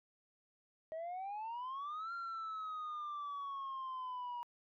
sine exponential two-way sweep, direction up then down, 628 to 1388 to 956 Hz, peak -38 dBFS, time 0.92-4.43 s, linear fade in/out 0 ms, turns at 2.13 s, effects tanh soft clip ceiling -39 dBFS

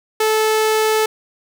sawtooth tone, 435.5 Hz, A4, 18 cents flat, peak -10 dBFS, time 0.2-1.06 s, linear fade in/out 5 ms, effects none

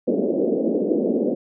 pink band-pass noise, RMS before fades -21 dBFS, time 0.07-1.35 s, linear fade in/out 10 ms, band 210 to 550 Hz, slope 48 dB/octave, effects none

